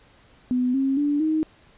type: tone with pitch steps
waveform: sine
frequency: 250.1 / 269.6 / 290.6 / 313.3 Hz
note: B3 / C#4 / D4 / D#4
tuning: +22 / -48 / -18 / +12 cents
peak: -19 dBFS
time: 0.51-1.43 s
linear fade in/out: 0 ms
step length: 230 ms
effects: pink hiss -55 dBFS RMS until 1.77 s + resampled to 8000 Hz